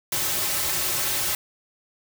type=noise with comb filter; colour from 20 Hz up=white; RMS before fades=-25 dBFS; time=0.12-1.35 s; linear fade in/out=2 ms; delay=4.2 ms; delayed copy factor=-0.9; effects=none